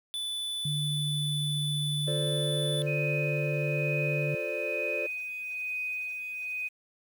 square tone, 3486 Hz, A7, 17 cents flat, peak -32 dBFS, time 0.14-2.82 s, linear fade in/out 0 ms
sine tone with pitch glide, 147.9 to 146.62 Hz, D3 to D3, +13 to -3 cents, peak -29 dBFS, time 0.65-4.35 s, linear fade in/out 5 ms, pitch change -16 cents, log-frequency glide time 0.88-2.78 s
triangle chord, D minor seventh, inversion first, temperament equal, 349.2 / 440 / 523.3 / 587.3 Hz, F4 / A4 / C5 / D5, 0 / 0 / 0 / 0 cents, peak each -38 / -36 / -35 / -33 dBFS, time 2.07-5.07 s, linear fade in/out 10 ms
sine tone with tremolo, 2500 Hz, D#7, 8 cents sharp, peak -30 dBFS, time 2.86-6.69 s, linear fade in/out 20 ms, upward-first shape sine, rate 1.1 Hz, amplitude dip 40%
effects 9-bit

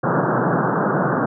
pink band-pass noise, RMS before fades -19 dBFS, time 0.03-1.26 s, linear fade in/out 10 ms, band 120 to 1600 Hz, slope 96 dB/octave, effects none

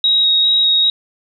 sine tone with vibrato, 3791 Hz, A#7, 28 cents sharp, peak -10 dBFS, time 0.04-0.9 s, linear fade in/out 2 ms, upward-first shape square, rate 2.5 Hz, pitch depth 9 cents each way, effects none

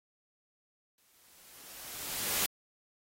white noise with exponential growth, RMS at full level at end -29 dBFS, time 0.98-2.46 s, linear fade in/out 1 ms, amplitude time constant 320 ms, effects AAC 48 kbps

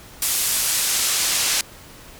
pink noise with band-pass filter sweep, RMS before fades -21 dBFS, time 0.22-1.61 s, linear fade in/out 2 ms, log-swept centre 11000 to 6200 Hz, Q 0.7, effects pink hiss -43 dBFS RMS until 2.19 s

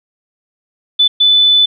sine tone bursts at uneven times, 3497 Hz, A7, 11 cents flat, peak -6 dBFS, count 2, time 0.99-1.08 / 1.2-1.66 s, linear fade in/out 10 ms, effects none

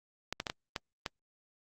clicks, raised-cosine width 0.2 ms, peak -16 dBFS, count 6, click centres 0.326 / 0.401 / 0.468 / 0.499 / 0.762 / 1.062 s, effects Opus 48 kbps

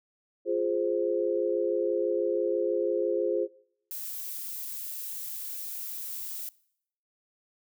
sine chord, F minor, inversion none, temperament equal, 349.2 / 415.3 / 523.3 Hz, F4 / Ab4 / C5, 0 / 0 / 0 cents, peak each -29 dBFS, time 0.45-3.48 s, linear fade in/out 50 ms
violet noise, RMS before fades -37 dBFS, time 3.91-6.49 s, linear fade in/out 0 ms
effects noise-tail reverb RT60 0.7 s tail -22 dB re dry

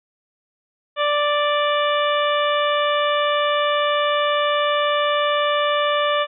harmonic tone, 587.3 Hz, D5, in tune, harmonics 1 / 2 / 3 / 4 / 5 / 6, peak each -20 / -21 / -27 / -30 / -28 / -29 dBFS, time 0.96-6.27 s, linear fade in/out 50 ms, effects none

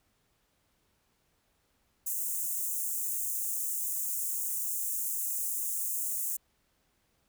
white high-pass noise, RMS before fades -33 dBFS, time 2.06-6.37 s, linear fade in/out 10 ms, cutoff 6700 Hz, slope 48 dB/octave, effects pink hiss -73 dBFS RMS until 7.28 s

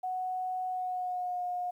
sine tone with pitch glide, 740 to 717.7 Hz, F#5 to F5, 0 to +47 cents, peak -31 dBFS, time 0.03-1.71 s, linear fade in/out 10 ms, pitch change -53 cents, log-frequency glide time 0.67-1.43 s, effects 11-bit

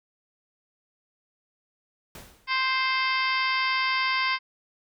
pink noise with exponential decay, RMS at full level -41 dBFS, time 2.15-2.66 s, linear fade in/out 2 ms, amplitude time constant 110 ms
harmonic tone, 523.3 Hz, C5, in tune, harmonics 2 / 3 / 4 / 5 / 6 / 7 / 8 / 9 / 10, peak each -27 / -32 / -27 / -33 / -35 / -38 / -44 / -34 / -39 dBFS, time 2.47-4.39 s, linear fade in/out 50 ms
effects none

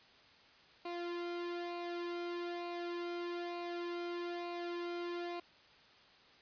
sawtooth tone with flanger, 347.5 Hz, F4, 9 cents flat, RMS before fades -41 dBFS, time 0.85-5.4 s, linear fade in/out 5 ms, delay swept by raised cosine 0.59 to 1.79 ms, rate 1.1 Hz, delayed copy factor -0.65, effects white hiss -62 dBFS RMS until 6.41 s + resampled to 11025 Hz

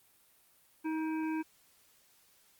harmonic tone with a mistuned harmonic, 316.4 Hz, D#4, 29 cents sharp, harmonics 1 / 3 / 5 / 7 / 8, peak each -32 / -42 / -47 / -50 / -51 dBFS, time 0.84-1.43 s, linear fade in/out 20 ms, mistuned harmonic 7, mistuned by +75 cents, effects white hiss -66 dBFS RMS until 2.59 s + Opus 32 kbps

